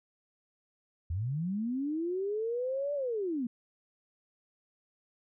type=linear two-way sweep; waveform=sine; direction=up then down; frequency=77 to 587 to 225.1 Hz; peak=-30 dBFS; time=1.1-3.47 s; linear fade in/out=5 ms; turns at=2.94 s; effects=none